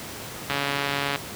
click train, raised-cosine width 0.3 ms, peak -9 dBFS, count 94, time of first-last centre 0.5-1.16 s, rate 141 Hz, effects pink hiss -36 dBFS RMS until 1.35 s + high-pass 100 Hz 12 dB/octave

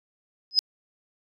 sine tone with exponential growth, 5060 Hz, D#8, 28 cents sharp, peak -11 dBFS, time 0.51-0.59 s, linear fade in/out 0 ms, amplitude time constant 16 ms, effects resampled to 32000 Hz

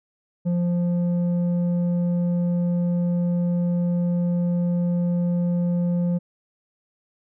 square tone with low-pass filter, 174.61 Hz, F3, in tune, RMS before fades -22 dBFS, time 0.45-6.19 s, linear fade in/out 20 ms, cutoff 360 Hz, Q 4.8, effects none

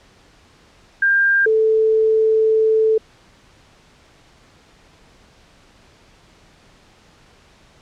sine tone pair in turn, 1597 / 439.7 Hz, G6 / A4, +32 / -1 cents, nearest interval octave + minor seventh, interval 2233 cents, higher first, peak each -12 dBFS, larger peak neither, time 1.02-1.46 / 1.46-2.98 s, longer second, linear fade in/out 5 ms, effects pink hiss -51 dBFS RMS until 7.81 s + low-pass 6000 Hz 12 dB/octave

